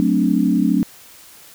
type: chord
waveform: sine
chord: D dominant seventh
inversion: first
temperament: equal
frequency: 185 / 220 / 261.6 / 293.7 Hz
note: F#3 / A3 / C4 / D4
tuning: 0 / 0 / 0 / 0 cents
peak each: -19 dBFS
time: 0-0.83 s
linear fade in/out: 0 ms
effects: white hiss -44 dBFS RMS until 1.54 s